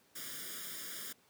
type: noise with comb filter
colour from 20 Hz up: white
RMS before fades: -44 dBFS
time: 0.15-1.13 s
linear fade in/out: 10 ms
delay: 0.58 ms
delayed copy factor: +0.9
effects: pink hiss -68 dBFS RMS until 1.29 s + high-pass 150 Hz 12 dB/octave